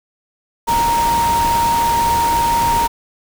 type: tone in noise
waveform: sine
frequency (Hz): 932.3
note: A#5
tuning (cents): 0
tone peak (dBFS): -13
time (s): 0.67-2.88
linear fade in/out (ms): 20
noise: pink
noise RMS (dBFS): -23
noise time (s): 0.67-2.88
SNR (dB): +7
effects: none